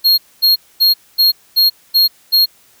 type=tone bursts; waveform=square; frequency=4262 Hz; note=C8; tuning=31 cents sharp; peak=-8 dBFS; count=7; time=0.04-2.46 s; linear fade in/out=20 ms; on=140 ms; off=240 ms; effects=white hiss -50 dBFS RMS until 2.8 s